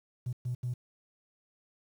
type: tone bursts at uneven times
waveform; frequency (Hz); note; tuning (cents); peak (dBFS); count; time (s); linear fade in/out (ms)
triangle; 123.2; B2; -4; -27; 3; 0.26-0.33 / 0.45-0.55 / 0.63-0.74; 10
effects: tanh soft clip ceiling -28 dBFS + 10-bit